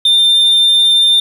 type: tone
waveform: sine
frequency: 3597 Hz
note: A7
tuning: 37 cents sharp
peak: -4 dBFS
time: 0.05-1.2 s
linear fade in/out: 5 ms
effects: tanh soft clip ceiling -6 dBFS + 7-bit